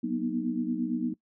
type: chord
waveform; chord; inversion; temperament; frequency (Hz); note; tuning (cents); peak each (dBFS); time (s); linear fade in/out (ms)
sine; B major seventh; second; equal with one note detuned; 185 / 238.1 / 246.9 / 311.1; F#3 / A#3 / B3 / D#4; 0 / +37 / 0 / 0; -36 / -31 / -32 / -33; 0.03-1.14; 10
effects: noise-tail reverb RT60 0.1 s tail -21 dB re dry